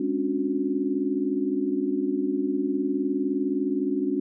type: tone cluster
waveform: sine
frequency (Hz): 206.5 / 270.4 / 290 / 364.4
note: G#3 / C#4 / D4 / F#4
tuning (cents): -10 / -43 / -22 / -26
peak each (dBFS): -33 / -27 / -27 / -29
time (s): 0-4.2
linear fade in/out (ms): 5
effects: none